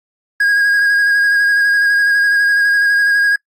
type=tone with vibrato; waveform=triangle; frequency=1639 Hz; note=G#6; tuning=23 cents flat; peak=-8 dBFS; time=0.4-3.36 s; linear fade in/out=5 ms; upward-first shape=square; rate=12 Hz; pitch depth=17 cents each way; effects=noise-tail reverb RT60 0.1 s tail -25 dB re dry + Opus 32 kbps